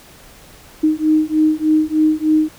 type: beating tone pair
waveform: sine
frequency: 308.7 / 312 Hz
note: D#4 / D#4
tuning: -14 / +5 cents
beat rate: 3.3 Hz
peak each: -15 dBFS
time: 0.83-2.49 s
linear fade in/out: 10 ms
effects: pink hiss -43 dBFS RMS until 2.58 s